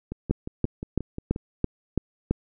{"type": "two click trains", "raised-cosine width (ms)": 3, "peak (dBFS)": [-19, -9], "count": [8, 7], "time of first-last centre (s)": [[0.12, 1.361], [0.31, 2.31]], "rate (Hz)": [5.64, 3], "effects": []}